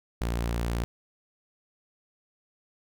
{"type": "tone", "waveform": "sawtooth", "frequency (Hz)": 58.27, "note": "A#1", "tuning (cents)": 0, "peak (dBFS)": -23, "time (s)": [0.21, 0.84], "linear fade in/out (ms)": 0, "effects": []}